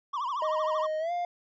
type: tone with vibrato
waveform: triangle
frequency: 1055 Hz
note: C6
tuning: 14 cents sharp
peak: -27 dBFS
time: 0.13-0.87 s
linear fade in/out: 10 ms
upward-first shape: triangle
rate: 13 Hz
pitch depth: 230 cents each way
type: tone with pitch glide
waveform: triangle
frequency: 622.3 to 702.6 Hz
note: D#5 to F5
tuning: 0 to +10 cents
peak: -26 dBFS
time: 0.42-1.25 s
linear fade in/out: 2 ms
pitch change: +210 cents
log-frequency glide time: 0.99-1.12 s
effects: resampled to 16000 Hz